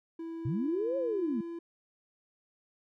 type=tone with pitch glide; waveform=triangle; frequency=329.6 to 337.5 Hz; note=E4 to E4; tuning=0 to +41 cents; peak=-35 dBFS; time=0.19-1.59 s; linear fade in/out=5 ms; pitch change=+41 cents; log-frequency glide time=0.44-0.88 s
type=linear two-way sweep; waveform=sine; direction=up then down; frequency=107.2 to 552 to 203.6 Hz; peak=-29 dBFS; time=0.45-1.41 s; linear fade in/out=5 ms; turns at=0.97 s
effects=none